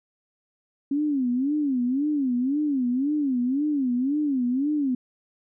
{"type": "tone with vibrato", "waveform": "sine", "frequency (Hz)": 271, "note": "C#4", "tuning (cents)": -39, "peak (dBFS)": -21, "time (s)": [0.91, 4.95], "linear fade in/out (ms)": 5, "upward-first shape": "sine", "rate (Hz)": 1.9, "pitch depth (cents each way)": 190, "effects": []}